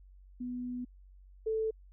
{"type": "tone pair in turn", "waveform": "sine", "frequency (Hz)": [247.2, 440.5], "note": ["B3", "A4"], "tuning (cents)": [2, 2], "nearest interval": "minor seventh", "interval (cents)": 1000, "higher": "second", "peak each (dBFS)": [-35, -29], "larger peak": "second", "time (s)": [[0.4, 0.85], [1.46, 1.71]], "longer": "first", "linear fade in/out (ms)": 10, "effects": ["added 47 Hz sine -53 dBFS peak until 1.92 s"]}